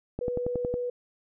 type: click train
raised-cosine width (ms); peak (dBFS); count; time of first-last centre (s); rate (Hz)
2; -18; 7; 0.19-0.74; 10.9
type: tone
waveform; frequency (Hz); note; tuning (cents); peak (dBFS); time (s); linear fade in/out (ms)
sine; 490.2; B4; -13; -28; 0.21-0.9; 5
effects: none